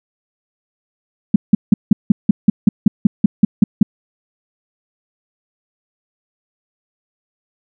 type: tone bursts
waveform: sine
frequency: 207.7 Hz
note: G#3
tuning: in tune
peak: -3 dBFS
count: 14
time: 1.34-3.83 s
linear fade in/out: 5 ms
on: 20 ms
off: 170 ms
effects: none